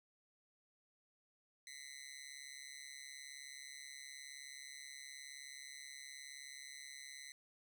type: tone with amplitude modulation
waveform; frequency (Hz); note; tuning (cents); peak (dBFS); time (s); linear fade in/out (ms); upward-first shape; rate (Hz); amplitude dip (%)
15% pulse; 2021; B6; +39; -40; 1.67-7.32; 2; sine; 139; 100
effects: none